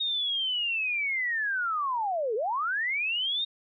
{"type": "linear two-way sweep", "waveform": "sine", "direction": "down then up", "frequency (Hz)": [3740, 408.8, 3740], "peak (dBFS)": -26, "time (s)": [0, 3.45], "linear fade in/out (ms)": 10, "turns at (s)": 2.35, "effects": []}